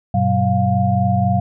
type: tone cluster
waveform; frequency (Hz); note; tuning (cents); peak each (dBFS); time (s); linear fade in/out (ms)
sine; 99.2 / 123.1 / 189.7 / 704; G2 / B2 / F#3 / F5; +21 / -5 / +43 / +14; -19; 0.14-1.4; 5
effects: none